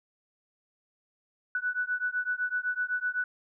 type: beating tone pair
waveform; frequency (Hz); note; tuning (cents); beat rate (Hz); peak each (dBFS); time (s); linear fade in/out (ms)
sine; 1480 / 1487.9; F#6 / F#6; 0 / +9; 7.9; -31; 1.55-3.24; 2
effects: none